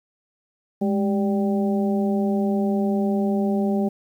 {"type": "harmonic tone with a mistuned harmonic", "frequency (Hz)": 195.6, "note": "G3", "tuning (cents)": -4, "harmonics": [1, 2, 3, 4], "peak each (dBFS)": [-20, -26, -30, -32], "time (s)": [0.81, 3.89], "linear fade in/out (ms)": 10, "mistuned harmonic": 1, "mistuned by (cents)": 87, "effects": ["9-bit"]}